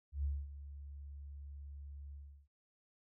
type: tone with ADSR envelope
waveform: sine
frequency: 70.9 Hz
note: C#2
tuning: 40 cents sharp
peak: -32 dBFS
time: 0.12-2.48 s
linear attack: 120 ms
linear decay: 230 ms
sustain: -14 dB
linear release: 350 ms
effects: none